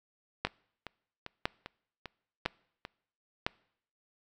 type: two click trains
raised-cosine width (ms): 0.3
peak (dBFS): -24 / -12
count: 7 / 4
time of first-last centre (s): 0.47-2.851 / 0.45-3.465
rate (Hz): 2.52 / 0.995
effects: noise-tail reverb RT60 0.7 s tail -25 dB re dry